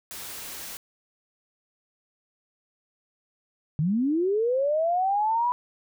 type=noise; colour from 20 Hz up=white; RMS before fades=-38 dBFS; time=0.11-0.77 s; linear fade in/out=0 ms
type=linear sweep; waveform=sine; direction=up; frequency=141.5 to 992 Hz; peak=-21 dBFS; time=3.79-5.52 s; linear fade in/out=0 ms
effects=none